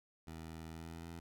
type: tone with pitch glide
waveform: 15% pulse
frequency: 80.8 to 83.65 Hz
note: E2 to E2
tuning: -34 to +26 cents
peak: -40 dBFS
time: 0.27-1.2 s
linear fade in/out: 5 ms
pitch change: +60 cents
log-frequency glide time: 0.69-1.07 s
effects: none